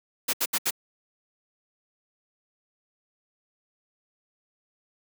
white noise bursts, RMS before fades -25 dBFS, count 4, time 0.28-0.708 s, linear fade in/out 10 ms, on 53 ms, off 72 ms, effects high-pass 200 Hz 12 dB/octave

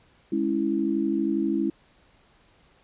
sine chord, C# minor, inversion second, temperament equal, 207.7 / 277.2 / 329.6 Hz, G#3 / C#4 / E4, 0 / 0 / 0 cents, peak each -28 / -27 / -25 dBFS, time 0.32-1.7 s, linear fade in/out 5 ms, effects pink hiss -60 dBFS RMS until 2.83 s + resampled to 8000 Hz

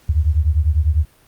sine beating tone pair, 73.42 / 83.42 Hz, D2 / E2, 0 / +21 cents, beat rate 10 Hz, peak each -15 / -17 dBFS, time 0.09-1.05 s, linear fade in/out 5 ms, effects pink hiss -53 dBFS RMS until 1.27 s + Opus 48 kbps

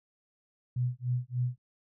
sine tone with tremolo, 124.1 Hz, B2, 9 cents sharp, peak -25 dBFS, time 0.76-1.58 s, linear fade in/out 5 ms, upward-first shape sine, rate 3.4 Hz, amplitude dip 100%, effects none

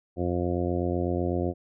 harmonic tone, 88 Hz, F2, 14 cents sharp, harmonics 1 / 2 / 3 / 4 / 5 / 6 / 7 / 8, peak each -30 / -33 / -32 / -30 / -37 / -34 / -38 / -37 dBFS, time 0.16-1.54 s, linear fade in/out 50 ms, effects none

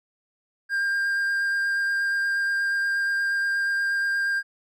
triangle tone with vibrato, 1600 Hz, G6, 35 cents sharp, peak -20 dBFS, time 0.69-4.43 s, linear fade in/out 50 ms, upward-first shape sine, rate 8.4 Hz, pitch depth 10 cents each way, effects none

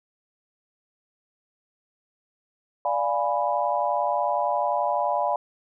sine chord, D diminished seventh, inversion none, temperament equal, 587.3 / 698.5 / 830.6 / 987.8 Hz, D5 / F5 / Ab5 / Cb6, 0 / 0 / 0 / 0 cents, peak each -27 dBFS, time 2.85-5.36 s, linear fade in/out 2 ms, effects none

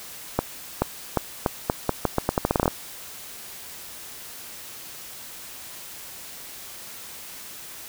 accelerating click train, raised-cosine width 1 ms, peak -5 dBFS, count 17, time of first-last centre 0.39-2.679 s, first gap 430 ms, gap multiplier 0.82, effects white hiss -40 dBFS RMS until 7.88 s

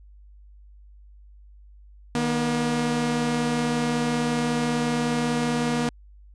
sawtooth tone pair together, 154.3 / 239.6 Hz, D#3 / A#3, -14 / +48 cents, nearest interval minor sixth, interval 762 cents, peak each -25 / -19 dBFS, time 2.15-5.89 s, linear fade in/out 0 ms, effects added 50 Hz sine -46 dBFS peak until 6.34 s + resampled to 22050 Hz

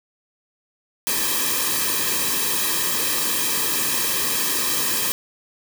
white noise with comb filter, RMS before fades -22 dBFS, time 1.07-5.12 s, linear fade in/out 0 ms, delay 1.4 ms, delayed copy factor -0.95, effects none

